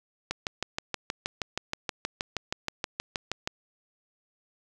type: click train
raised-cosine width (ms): 0.2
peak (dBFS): -12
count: 21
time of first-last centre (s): 0.31-3.475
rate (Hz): 6.32
effects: none